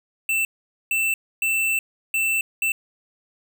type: tone bursts at uneven times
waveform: square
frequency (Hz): 2669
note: E7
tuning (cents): +21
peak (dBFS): -20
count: 5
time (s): 0.29-0.45 / 0.91-1.14 / 1.42-1.79 / 2.14-2.41 / 2.62-2.72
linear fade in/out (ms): 2
effects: none